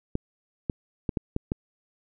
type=clicks; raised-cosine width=3 ms; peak=-13 dBFS; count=6; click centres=0.154 / 0.698 / 1.092 / 1.172 / 1.364 / 1.519 s; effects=none